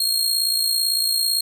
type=tone with amplitude modulation; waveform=sawtooth; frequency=4255 Hz; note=C8; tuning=28 cents sharp; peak=-13 dBFS; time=0-1.41 s; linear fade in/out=5 ms; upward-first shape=sine; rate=57.9 Hz; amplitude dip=55%; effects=none